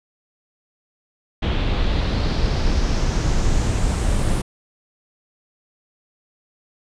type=noise with low-pass filter sweep; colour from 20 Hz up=brown; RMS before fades=-19 dBFS; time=1.42-4.42 s; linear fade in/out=10 ms; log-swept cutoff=3300 to 9600 Hz; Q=2.8; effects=none